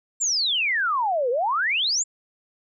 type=exponential two-way sweep; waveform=sine; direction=down then up; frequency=7560 to 463.5 to 7560 Hz; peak=-20 dBFS; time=0.2-2.04 s; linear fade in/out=20 ms; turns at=1.3 s; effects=none